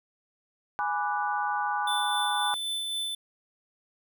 sine chord, G# half-diminished seventh, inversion none, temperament equal, 830.6 / 987.8 / 1174.7 / 1480 Hz, G#5 / B5 / D6 / F#6, 0 / 0 / 0 / 0 cents, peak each -29 / -33 / -33 / -33 dBFS, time 0.79-2.54 s, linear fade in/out 0 ms
square tone with tremolo, 3520 Hz, A7, in tune, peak -29 dBFS, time 1.87-3.15 s, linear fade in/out 5 ms, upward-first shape sine, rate 3.8 Hz, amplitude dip 25%
effects none

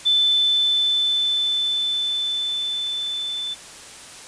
sine tone with level ramp, 3520 Hz, A7, in tune, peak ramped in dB -14 to -25 dBFS, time 0.05-3.55 s, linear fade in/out 20 ms, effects white hiss -40 dBFS RMS until 4.27 s + resampled to 22050 Hz

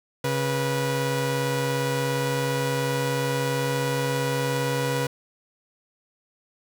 sawtooth tone pair together, 137.02 / 488.3 Hz, C#3 / B4, -20 / -20 cents, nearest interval octave + minor seventh, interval 2200 cents, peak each -22 dBFS, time 0.24-5.07 s, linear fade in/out 5 ms, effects none

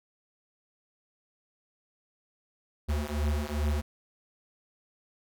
square beating tone pair, 72.9 / 75.4 Hz, D2 / D2, -12 / +46 cents, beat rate 2.5 Hz, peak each -31 dBFS, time 2.88-3.82 s, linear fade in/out 20 ms, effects none

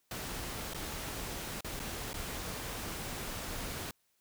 pink noise with dropouts, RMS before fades -40 dBFS, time 0.11-3.91 s, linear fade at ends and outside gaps 2 ms, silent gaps 0.736-0.745 / 1.608-1.645 / 1.794-1.799 / 2.132-2.141 s, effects white hiss -75 dBFS RMS until 4.2 s

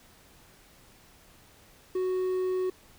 triangle tone with quantisation, 370 Hz, F#4, in tune, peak -24 dBFS, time 1.95-2.7 s, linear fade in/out 5 ms, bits 9, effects pink hiss -57 dBFS RMS until 2.98 s

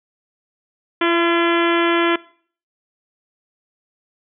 harmonic tone with a mistuned harmonic, 340.1 Hz, F4, 46 cents flat, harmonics 1 / 2 / 3 / 4 / 5 / 6 / 7 / 8 / 9 / 10, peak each -17 / -26 / -23 / -23 / -24 / -26 / -27 / -32 / -29 / -32 dBFS, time 1.01-2.16 s, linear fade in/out 5 ms, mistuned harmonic 2, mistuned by -21 cents, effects noise-tail reverb RT60 0.5 s tail -21 dB re dry

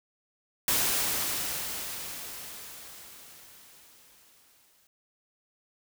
white noise with exponential decay, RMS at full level -25 dBFS, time 0.68-4.87 s, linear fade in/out 1 ms, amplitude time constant 910 ms, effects none

